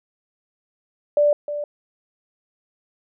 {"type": "tone with echo", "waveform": "sine", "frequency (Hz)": 587.3, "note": "D5", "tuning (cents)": 0, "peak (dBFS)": -13, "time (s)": [1.17, 1.33], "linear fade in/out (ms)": 2, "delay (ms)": 310, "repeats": 1, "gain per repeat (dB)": -11, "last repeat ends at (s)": 1.64, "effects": []}